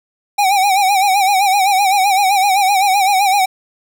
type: tone with vibrato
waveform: square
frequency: 784 Hz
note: G5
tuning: in tune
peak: -11 dBFS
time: 0.38-3.46 s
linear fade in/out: 10 ms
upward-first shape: sine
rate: 7.8 Hz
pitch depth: 92 cents each way
effects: none